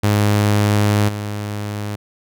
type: tone with level steps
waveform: sawtooth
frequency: 103.83 Hz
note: G#2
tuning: in tune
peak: -9 / -19 dBFS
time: 0.03-1.96 s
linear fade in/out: 10 ms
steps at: 1.08 s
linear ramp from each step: 10 ms
effects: none